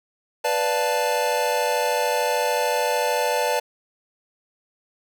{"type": "chord", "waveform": "square", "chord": "B half-diminished seventh", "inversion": "none", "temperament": "equal", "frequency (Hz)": [493.9, 587.3, 698.5, 880], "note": ["B4", "D5", "F5", "A5"], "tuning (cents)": [0, 0, 0, 0], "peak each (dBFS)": [-26, -26, -31, -25], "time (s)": [0.44, 3.6], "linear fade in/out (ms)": 10, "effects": []}